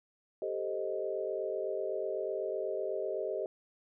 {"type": "chord", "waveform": "sine", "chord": "A half-diminished seventh", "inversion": "third", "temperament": "equal", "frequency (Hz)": [392, 440, 523.3, 622.3], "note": ["G4", "A4", "C5", "Eb5"], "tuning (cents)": [0, 0, 0, 0], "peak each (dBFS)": [-37, -39, -39, -37], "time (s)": [0.42, 3.46], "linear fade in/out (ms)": 2, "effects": []}